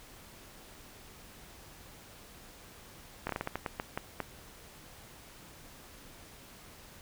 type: slowing click train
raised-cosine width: 0.5 ms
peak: -18 dBFS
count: 11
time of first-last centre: 3.27-4.203 s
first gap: 23 ms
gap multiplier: 1.29
effects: pink hiss -53 dBFS RMS until 7.01 s